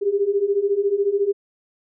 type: beating tone pair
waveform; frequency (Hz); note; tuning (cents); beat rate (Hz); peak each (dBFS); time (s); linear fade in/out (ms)
sine; 392 / 406; G4 / G#4; 0 / -39; 14; -22 / -19; 0.01-1.33; 20
effects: none